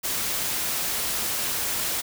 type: noise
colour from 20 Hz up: white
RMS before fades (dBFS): -27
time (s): 0.03-2.02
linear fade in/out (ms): 20
effects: none